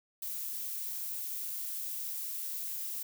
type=noise; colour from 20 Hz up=violet; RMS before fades=-38 dBFS; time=0.22-3.03 s; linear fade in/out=5 ms; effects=none